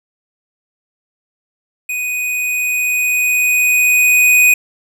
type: tone with level ramp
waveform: square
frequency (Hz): 2489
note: D#7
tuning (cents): 0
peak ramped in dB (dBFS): -19 to -7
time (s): 1.89-4.54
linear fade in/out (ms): 5
effects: none